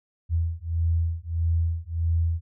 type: beating tone pair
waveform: sine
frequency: 82.41 / 84.01 Hz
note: E2 / E2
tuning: 0 / +33 cents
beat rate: 1.6 Hz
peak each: -25 / -25 dBFS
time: 0.29-2.41 s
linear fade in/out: 50 ms
effects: none